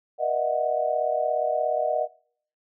sine tone cluster, 478.4 / 609 / 646 / 734 Hz, A#4 / D#5 / E5 / F#5, +45 / -37 / -35 / -14 cents, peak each -33 / -25 / -28 / -27 dBFS, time 0.18-2.08 s, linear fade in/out 50 ms, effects noise-tail reverb RT60 0.6 s tail -25 dB re dry

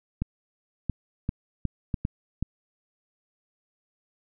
clicks, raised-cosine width 5 ms, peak -14 dBFS, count 7, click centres 0.22 / 0.897 / 1.291 / 1.653 / 1.942 / 2.051 / 2.426 s, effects none

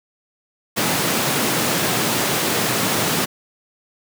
pink high-pass noise, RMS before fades -20 dBFS, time 0.76-3.26 s, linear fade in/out 20 ms, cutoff 130 Hz, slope 24 dB/octave, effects none

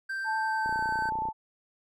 triangle tone with pitch glide, 1568 to 1537.5 Hz, G6 to G6, 0 to -34 cents, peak -29 dBFS, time 0.09-1.1 s, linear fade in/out 10 ms, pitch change -34 cents, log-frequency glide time 0.4-0.79 s
sine tone with vibrato, 880 Hz, A5, in tune, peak -28 dBFS, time 0.24-1.33 s, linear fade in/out 50 ms, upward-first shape sine, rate 10 Hz, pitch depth 10 cents each way
click train, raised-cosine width 2 ms, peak -28 dBFS, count 20, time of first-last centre 0.66-1.287 s, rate 30.3 Hz
effects none

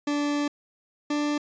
40% pulse tone pair in turn, 291 / 294.6 Hz, D4 / D4, -16 / +6 cents, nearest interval unison, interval 22 cents, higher second, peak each -23 dBFS, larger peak neither, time 0.07-0.48 / 1.1-1.38 s, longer first, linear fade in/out 5 ms, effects resampled to 16000 Hz

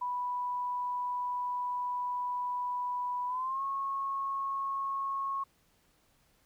sine tone with pitch glide, 986 to 1094 Hz, B5 to C#6, -3 to -23 cents, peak -31 dBFS, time 0.01-5.44 s, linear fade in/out 10 ms, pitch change +180 cents, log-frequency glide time 3.27-3.63 s, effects pink hiss -69 dBFS RMS until 6.45 s

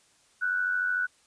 sine tone with amplitude modulation, 1480 Hz, F#6, in tune, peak -22 dBFS, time 0.41-1.07 s, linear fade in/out 20 ms, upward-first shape sine, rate 93.4 Hz, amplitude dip 60%, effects white hiss -63 dBFS RMS until 1.26 s + resampled to 22050 Hz

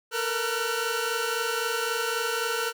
sawtooth tone cluster, 450.8 / 474.6 / 1364 / 1496 Hz, A4 / A#4 / F6 / F#6, +42 / +31 / -41 / +19 cents, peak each -28 dBFS, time 0.11-2.73 s, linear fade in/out 50 ms, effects none

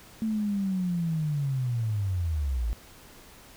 sine linear sweep, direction down, 223.6 to 52 Hz, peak -25 dBFS, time 0.22-2.73 s, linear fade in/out 0 ms, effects pink hiss -51 dBFS RMS until 3.56 s

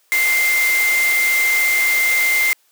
sine tone in noise, 2093 Hz, C7, in tune, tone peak -14 dBFS, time 0.12-2.53 s, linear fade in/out 0 ms, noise white, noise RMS -23 dBFS, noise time 0.12-2.53 s, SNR +6 dB, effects white hiss -59 dBFS RMS until 2.71 s + high-pass 400 Hz 12 dB/octave

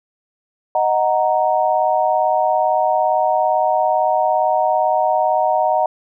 sine chord, D# minor, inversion none, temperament equal, 622.3 / 740 / 932.3 Hz, D#5 / F#5 / A#5, 0 / 0 / 0 cents, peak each -18 / -17 / -19 dBFS, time 0.75-5.86 s, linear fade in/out 2 ms, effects none

